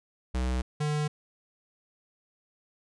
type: tone pair in turn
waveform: square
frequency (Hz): 63 / 149.84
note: B1 / D3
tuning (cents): +35 / +35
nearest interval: octave + minor third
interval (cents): 1500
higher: second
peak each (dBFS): -27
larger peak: neither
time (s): 0.34-0.62 / 0.8-1.08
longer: neither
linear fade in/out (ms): 10
effects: resampled to 22050 Hz